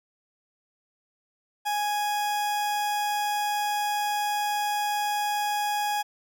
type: tone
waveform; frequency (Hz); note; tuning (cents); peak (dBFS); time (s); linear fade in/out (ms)
40% pulse; 830.6; G#5; 0; -24; 1.65-6.03; 20
effects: none